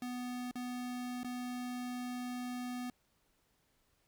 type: tone with dropouts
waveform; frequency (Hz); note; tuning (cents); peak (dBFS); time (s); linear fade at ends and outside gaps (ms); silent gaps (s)
square; 247.6; B3; +5; -39; 0.02-2.9; 2; 0.512-0.555 / 1.233-1.245
effects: pink hiss -75 dBFS RMS until 4.07 s